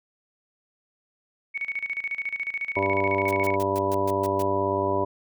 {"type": "tone with tremolo", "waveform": "sine", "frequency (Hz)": 2226, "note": "C#7", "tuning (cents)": 7, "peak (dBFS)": -25, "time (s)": [1.54, 3.56], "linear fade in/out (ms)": 20, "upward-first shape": "square", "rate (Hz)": 14, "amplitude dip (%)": 80}
{"type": "harmonic tone", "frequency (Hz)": 98, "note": "G2", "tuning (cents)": 0, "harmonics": [1, 2, 3, 4, 5, 6, 7, 9, 10], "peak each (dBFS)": [-33, -38, -32, -27, -37, -28, -34, -38, -27], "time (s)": [2.76, 5.05], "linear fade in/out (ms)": 10}
{"type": "noise bursts", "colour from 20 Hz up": "white", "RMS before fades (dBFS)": -39, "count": 8, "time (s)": [3.28, 4.422], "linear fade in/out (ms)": 0, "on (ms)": 29, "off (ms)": 130}
{"effects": []}